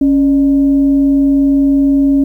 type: tone with frequency modulation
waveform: sine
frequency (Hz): 277.2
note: C#4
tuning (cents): 0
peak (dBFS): -7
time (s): 0.01-2.24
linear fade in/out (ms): 5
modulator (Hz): 326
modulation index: 0.22
effects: 8-bit